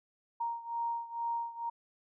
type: beating tone pair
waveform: sine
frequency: 932.3 / 934.5 Hz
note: A#5 / A#5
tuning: 0 / +4 cents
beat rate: 2.2 Hz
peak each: -35 / -38 dBFS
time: 0.4-1.7 s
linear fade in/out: 10 ms
effects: none